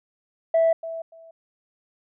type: tone with echo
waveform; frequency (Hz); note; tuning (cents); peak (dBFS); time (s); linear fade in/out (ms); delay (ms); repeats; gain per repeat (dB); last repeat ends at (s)
sine; 657; E5; -6; -14; 0.54-0.73; 5; 290; 2; -15; 1.31
effects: tanh soft clip ceiling -13 dBFS